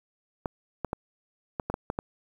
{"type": "clicks", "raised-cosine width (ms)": 1, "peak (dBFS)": -15, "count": 8, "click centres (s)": [0.458, 0.847, 0.931, 1.598, 1.7, 1.741, 1.901, 1.989], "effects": ["8-bit"]}